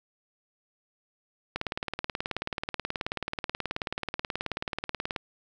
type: click train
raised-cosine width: 0.3 ms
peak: -14 dBFS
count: 68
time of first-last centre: 1.56-5.162 s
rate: 18.6 Hz
effects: none

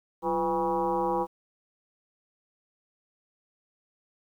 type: tone with frequency modulation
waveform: sine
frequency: 657 Hz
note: E5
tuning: 6 cents flat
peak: -24 dBFS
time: 0.22-1.27 s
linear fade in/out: 50 ms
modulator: 156 Hz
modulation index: 2.5
effects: 10-bit

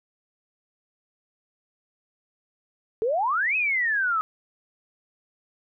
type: exponential two-way sweep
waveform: sine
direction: up then down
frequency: 423.3 to 2596 to 1255 Hz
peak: -21 dBFS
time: 3.02-4.21 s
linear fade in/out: 0 ms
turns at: 3.56 s
effects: none

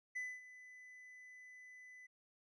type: tone with ADSR envelope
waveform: triangle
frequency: 2003 Hz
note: B6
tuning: 24 cents sharp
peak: -37 dBFS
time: 0.15-2.07 s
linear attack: 15 ms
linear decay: 240 ms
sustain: -16 dB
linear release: 13 ms
effects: resampled to 22050 Hz

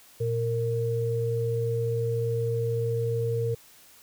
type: tone pair together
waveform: sine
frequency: 117.2 / 461.7 Hz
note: A#2 / A#4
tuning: +10 / -17 cents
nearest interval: 2 octaves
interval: 2373 cents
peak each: -27 dBFS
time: 0.2-3.55 s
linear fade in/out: 10 ms
effects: white hiss -54 dBFS RMS until 4.02 s

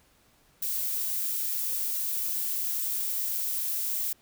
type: noise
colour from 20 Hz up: violet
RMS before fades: -30 dBFS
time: 0.62-4.13 s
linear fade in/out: 5 ms
effects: pink hiss -63 dBFS RMS until 4.21 s

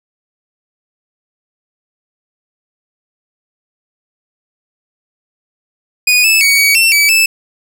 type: tone with pitch steps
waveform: sawtooth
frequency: 2472 / 2619 / 2246 / 2259 / 2698 / 2292 / 2630 Hz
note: D#7 / E7 / C#7 / C#7 / E7 / D7 / E7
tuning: -12 / -12 / +22 / +32 / +40 / -43 / -5 cents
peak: -4 dBFS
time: 6.07-7.26 s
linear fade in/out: 5 ms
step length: 170 ms
effects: none

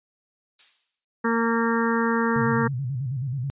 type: noise with exponential decay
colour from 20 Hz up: violet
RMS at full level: -33 dBFS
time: 0.59-1.05 s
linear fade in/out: 5 ms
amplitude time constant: 100 ms
type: harmonic tone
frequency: 230 Hz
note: A#3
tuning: 23 cents flat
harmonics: 1 / 2 / 4 / 5 / 6 / 7 / 8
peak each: -23 / -26 / -29 / -30 / -31 / -31 / -32 dBFS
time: 1.24-2.68 s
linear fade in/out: 10 ms
type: tone with vibrato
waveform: sine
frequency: 130.81 Hz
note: C3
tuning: in tune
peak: -25 dBFS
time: 2.36-3.5 s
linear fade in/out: 0 ms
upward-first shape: square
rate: 9.3 Hz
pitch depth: 120 cents each way
effects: resampled to 8000 Hz

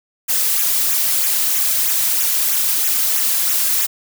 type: noise with flanger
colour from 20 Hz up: blue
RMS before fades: -17 dBFS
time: 0.28-3.87 s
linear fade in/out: 20 ms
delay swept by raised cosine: 0.21 to 2.81 ms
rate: 3.1 Hz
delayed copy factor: -0.7
effects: none

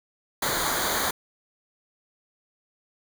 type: noise with comb filter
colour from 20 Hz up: pink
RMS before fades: -26 dBFS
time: 0.42-1.11 s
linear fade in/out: 5 ms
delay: 0.37 ms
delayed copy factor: -0.8
effects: none

